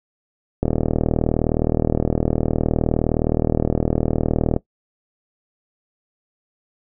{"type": "click train", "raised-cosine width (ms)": 2, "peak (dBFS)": -4, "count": 156, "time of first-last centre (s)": [0.63, 4.564], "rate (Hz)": 39.4, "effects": ["noise-tail reverb RT60 0.1 s tail -18 dB re dry"]}